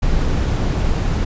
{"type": "noise", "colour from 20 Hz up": "brown", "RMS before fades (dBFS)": -17, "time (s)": [0.02, 1.25], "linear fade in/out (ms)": 10, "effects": ["resampled to 16000 Hz"]}